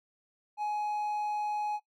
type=tone; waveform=triangle; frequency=839 Hz; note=G#5; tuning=17 cents sharp; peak=-28 dBFS; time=0.57-1.8 s; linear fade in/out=50 ms; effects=noise-tail reverb RT60 0.1 s tail -19 dB re dry